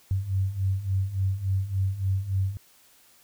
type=beating tone pair; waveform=sine; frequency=93.8 / 97.3 Hz; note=F#2 / G2; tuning=+24 / -12 cents; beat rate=3.5 Hz; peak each=-29 / -25 dBFS; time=0.11-2.57 s; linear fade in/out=0 ms; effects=white hiss -58 dBFS RMS until 3.23 s